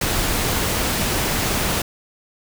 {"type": "noise", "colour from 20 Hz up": "pink", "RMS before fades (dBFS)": -21, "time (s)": [0.01, 1.82], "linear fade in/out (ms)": 5, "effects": []}